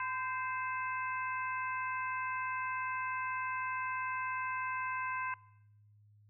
harmonic tone with a mistuned harmonic, 522 Hz, C5, 4 cents flat, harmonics 2 / 3 / 4 / 5, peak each -36 / -40 / -44 / -44 dBFS, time 0-5.34 s, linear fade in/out 2 ms, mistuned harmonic 2, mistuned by -39 cents, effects noise-tail reverb RT60 0.8 s tail -22 dB re dry + added 104 Hz sine -60 dBFS peak until 6.29 s

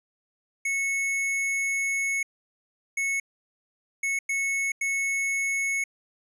square tone bursts at uneven times, 2200 Hz, C#7, 14 cents flat, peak -25 dBFS, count 5, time 0.65-2.23 / 2.97-3.2 / 4.03-4.19 / 4.29-4.72 / 4.81-5.84 s, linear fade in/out 5 ms, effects low-pass 11000 Hz 12 dB/octave

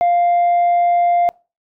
sine tone, 698.5 Hz, F5, in tune, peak -9 dBFS, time 0.01-1.29 s, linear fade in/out 0 ms, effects noise-tail reverb RT60 0.3 s tail -26 dB re dry + tanh soft clip ceiling -10 dBFS

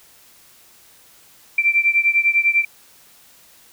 sine beating tone pair, 2345 / 2355 Hz, D7 / D7, -3 / +4 cents, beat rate 10 Hz, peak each -16 / -18 dBFS, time 1.58-2.65 s, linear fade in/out 5 ms, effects white hiss -50 dBFS RMS until 3.72 s

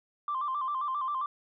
sine tone with vibrato, 1108.7 Hz, C#6, in tune, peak -28 dBFS, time 0.28-1.26 s, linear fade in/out 2 ms, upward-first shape square, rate 7.5 Hz, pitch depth 99 cents each way, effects tanh soft clip ceiling -24 dBFS

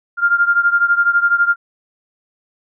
sine beating tone pair, 1396 / 1408 Hz, F6 / F6, -1 / +14 cents, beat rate 12 Hz, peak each -13 / -16 dBFS, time 0.17-1.56 s, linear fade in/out 50 ms, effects none

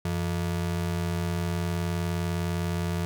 square ring-modulated tone, 131.3 Hz, C3, 6 cents sharp, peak -24 dBFS, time 0.05-3.05 s, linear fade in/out 0 ms, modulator 39.8 Hz, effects none

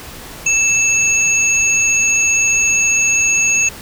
sine tone pair together, 2637 / 6595 Hz, E7 / G#8, 0 / -13 cents, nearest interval octave + major third, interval 1587 cents, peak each -14 dBFS, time 0.46-3.69 s, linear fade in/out 5 ms, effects pink hiss -33 dBFS RMS until 3.81 s

